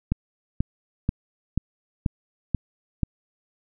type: click train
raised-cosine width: 5 ms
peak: -9 dBFS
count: 7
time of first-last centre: 0.12-3.033 s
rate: 2.06 Hz
effects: none